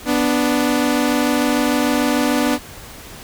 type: tone pair together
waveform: sawtooth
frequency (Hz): 247 / 293.7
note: B3 / D4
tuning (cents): 0 / 0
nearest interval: minor third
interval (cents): 300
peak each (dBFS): -14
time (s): 0.05-2.59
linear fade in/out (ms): 50
effects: pink hiss -37 dBFS RMS until 3.23 s